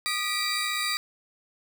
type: tone cluster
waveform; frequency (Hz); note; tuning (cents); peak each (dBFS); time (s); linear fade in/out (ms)
35% pulse; 1228 / 1944 / 2334 / 3833 / 4670; D#6 / B6 / D7 / A#7 / D8; -23 / -28 / -11 / +47 / -11; -31; 0.06-0.97; 0
effects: none